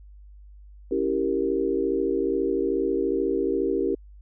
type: chord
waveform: sine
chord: C# diminished seventh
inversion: none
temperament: equal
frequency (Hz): 277.2 / 329.6 / 392 / 466.2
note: C#4 / E4 / G4 / Bb4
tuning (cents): 0 / 0 / 0 / 0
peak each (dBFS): -29 / -28 / -25 / -28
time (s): 0.91-3.95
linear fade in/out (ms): 5
effects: added 50 Hz sine -44 dBFS peak until 4.21 s